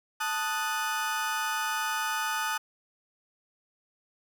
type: chord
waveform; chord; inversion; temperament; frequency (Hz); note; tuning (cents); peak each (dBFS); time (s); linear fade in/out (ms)
35% pulse; D# diminished; second; equal; 880 / 1244.5 / 1480; A5 / D#6 / F#6; 0 / 0 / 0; -31; 0.2-2.58; 10
effects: none